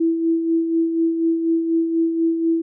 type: tone with tremolo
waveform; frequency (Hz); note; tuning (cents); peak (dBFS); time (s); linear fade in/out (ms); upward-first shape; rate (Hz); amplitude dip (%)
sine; 329.6; E4; 0; -14; 0-2.62; 10; sine; 4.1; 50
effects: none